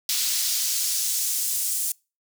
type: noise with high-pass filter sweep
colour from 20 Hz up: pink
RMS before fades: -25 dBFS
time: 0.09-1.92 s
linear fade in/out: 2 ms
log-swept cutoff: 4200 to 8300 Hz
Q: 1.1
effects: noise-tail reverb RT60 0.3 s tail -26 dB re dry